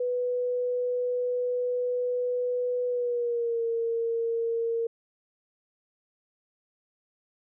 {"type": "tone with pitch glide", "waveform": "sine", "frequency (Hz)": [493.9, 460.8], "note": ["B4", "A#4"], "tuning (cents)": [0, -20], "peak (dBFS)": -25, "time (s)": [0, 4.87], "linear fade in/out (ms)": 5, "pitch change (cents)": -120, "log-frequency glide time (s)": [2.87, 3.63], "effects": []}